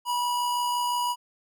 square tone with amplitude modulation, 973 Hz, B5, 26 cents flat, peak -24 dBFS, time 0.05-1.16 s, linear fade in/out 50 ms, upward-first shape sine, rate 65.8 Hz, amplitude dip 25%, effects none

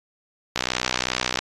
click train, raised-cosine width 0.2 ms, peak -4 dBFS, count 53, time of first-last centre 0.56-1.389 s, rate 62.7 Hz, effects AAC 32 kbps

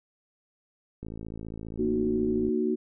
click train, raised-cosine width 3 ms, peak -26 dBFS, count 81, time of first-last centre 1.03-2.487 s, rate 54.9 Hz
sine chord, D# minor, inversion second, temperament equal with one note detuned, 233.1 / 306 / 370 Hz, A#3 / D#4 / F#4, 0 / -29 / 0 cents, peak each -28 / -30 / -27 dBFS, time 1.78-2.76 s, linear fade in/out 20 ms
effects none

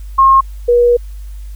sine tone pair in turn, 1074 / 481.3 Hz, C6 / B4, +45 / -45 cents, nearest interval octave + major second, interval 1390 cents, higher first, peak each -4 / -6 dBFS, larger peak first, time 0.18-0.41 / 0.68-0.97 s, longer second, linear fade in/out 10 ms, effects added 50 Hz sine -25 dBFS peak until 1.55 s + white hiss -49 dBFS RMS until 1.55 s

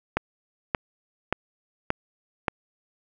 click train, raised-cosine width 0.5 ms, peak -7 dBFS, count 5, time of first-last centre 0.17-2.482 s, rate 1.73 Hz, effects none

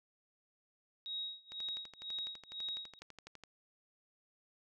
sine tone with tremolo, 3790 Hz, A#7, 28 cents sharp, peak -37 dBFS, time 1.06-2.99 s, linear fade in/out 0 ms, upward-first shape sine, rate 2 Hz, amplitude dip 95%
click train, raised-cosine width 0.2 ms, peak -33 dBFS, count 24, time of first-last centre 1.52-3.437 s, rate 12 Hz
effects none

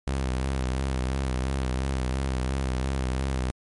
sawtooth tone with vibrato, 65.41 Hz, C2, in tune, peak -21 dBFS, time 0.07-3.51 s, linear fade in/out 0 ms, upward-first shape sine, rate 2.9 Hz, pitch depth 61 cents each way, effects MP3 48 kbps

